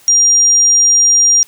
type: tone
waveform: sine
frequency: 5700 Hz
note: F8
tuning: 34 cents sharp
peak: -6 dBFS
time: 0.08-1.43 s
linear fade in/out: 0 ms
effects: white hiss -45 dBFS RMS until 1.47 s